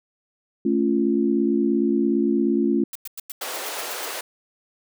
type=chord; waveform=sine; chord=A augmented; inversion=none; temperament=equal with one note detuned; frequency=220 / 277.2 / 346.4 Hz; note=A3 / C#4 / E#4; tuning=0 / 0 / -14 cents; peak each=-22 dBFS; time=0.65-2.84 s; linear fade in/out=5 ms
type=noise bursts; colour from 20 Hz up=blue; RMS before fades=-33 dBFS; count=10; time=2.93-4.052 s; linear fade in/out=2 ms; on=24 ms; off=98 ms
type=high-pass noise; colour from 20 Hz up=pink; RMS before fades=-31 dBFS; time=3.41-4.21 s; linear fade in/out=5 ms; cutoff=420 Hz; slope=24 dB/octave
effects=none